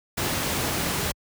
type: noise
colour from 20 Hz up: pink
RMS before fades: -26 dBFS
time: 0.17-1.12 s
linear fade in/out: 10 ms
effects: high-pass 60 Hz 12 dB/octave